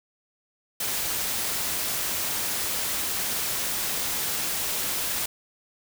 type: noise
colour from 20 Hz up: white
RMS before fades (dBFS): -28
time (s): 0.8-5.26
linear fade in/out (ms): 5
effects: none